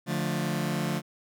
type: chord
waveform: sawtooth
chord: D minor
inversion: none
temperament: just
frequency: 146.83 / 176.2 / 220.2 Hz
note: D3 / F3 / A3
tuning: 0 / +16 / +2 cents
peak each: -27 / -27 / -28 dBFS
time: 0.06-1.02 s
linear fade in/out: 50 ms
effects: none